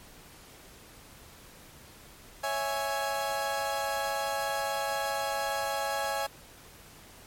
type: chord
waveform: 30% pulse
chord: C# minor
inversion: none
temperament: equal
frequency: 554.4 / 659.3 / 830.6 Hz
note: C#5 / E5 / G#5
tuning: 0 / 0 / 0 cents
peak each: -32 / -33 / -29 dBFS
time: 2.43-6.27 s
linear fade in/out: 10 ms
effects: pink hiss -52 dBFS RMS until 7.26 s + MP3 64 kbps